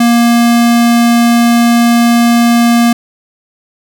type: tone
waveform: square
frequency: 235.7 Hz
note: A#3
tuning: 19 cents sharp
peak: -6 dBFS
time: 0-2.93 s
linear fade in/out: 5 ms
effects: none